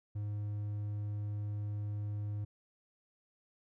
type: tone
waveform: triangle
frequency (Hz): 103.83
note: G#2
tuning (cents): 0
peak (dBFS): -33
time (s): 0.15-2.45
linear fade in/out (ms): 10
effects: none